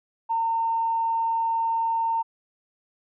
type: tone with tanh clipping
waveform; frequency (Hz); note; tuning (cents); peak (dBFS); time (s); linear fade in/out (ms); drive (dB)
triangle; 911; A#5; -40; -21; 0.29-2.23; 20; 2
effects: resampled to 8000 Hz